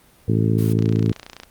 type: harmonic tone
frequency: 55 Hz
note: A1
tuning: in tune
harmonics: 2 / 3 / 4 / 5 / 6 / 7 / 8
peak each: -18 / -22 / -24 / -26 / -28 / -29 / -30 dBFS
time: 0.28-1.12 s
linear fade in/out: 5 ms
type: noise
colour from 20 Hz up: white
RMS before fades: -38 dBFS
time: 0.58-0.73 s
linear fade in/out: 5 ms
type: click train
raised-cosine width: 0.2 ms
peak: -18 dBFS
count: 20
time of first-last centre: 0.79-1.434 s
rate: 29.5 Hz
effects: pink hiss -53 dBFS RMS until 1.5 s + Opus 32 kbps